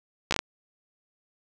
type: slowing click train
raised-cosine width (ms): 0.2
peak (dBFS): -7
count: 5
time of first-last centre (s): 0.31-0.391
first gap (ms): 14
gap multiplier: 1.25
effects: none